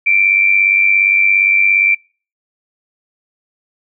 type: tone with amplitude modulation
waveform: sine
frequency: 2349 Hz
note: D7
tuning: in tune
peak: -6 dBFS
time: 0.06-1.95 s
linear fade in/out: 10 ms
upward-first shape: sine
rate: 97.3 Hz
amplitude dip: 65%
effects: noise-tail reverb RT60 0.4 s tail -26 dB re dry